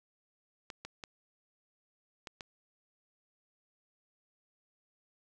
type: clicks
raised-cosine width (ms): 0.2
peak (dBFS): -25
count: 5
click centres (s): 0.702 / 0.85 / 1.038 / 2.272 / 2.408
effects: none